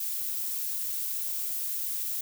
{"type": "noise", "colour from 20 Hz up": "violet", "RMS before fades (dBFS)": -32, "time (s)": [0, 2.21], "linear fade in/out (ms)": 5, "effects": []}